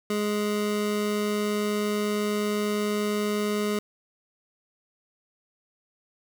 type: tone pair together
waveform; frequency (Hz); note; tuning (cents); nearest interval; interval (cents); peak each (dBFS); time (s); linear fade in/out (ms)
square; 208.6 / 417.2; G#3 / G#4; +8 / +8; octave; 1200; -28; 0.1-3.79; 2
effects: none